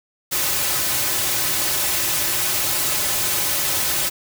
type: noise with comb filter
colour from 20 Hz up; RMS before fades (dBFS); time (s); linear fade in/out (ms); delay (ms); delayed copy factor
white; -21; 0.31-4.1; 20; 4.3; -0.65
effects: none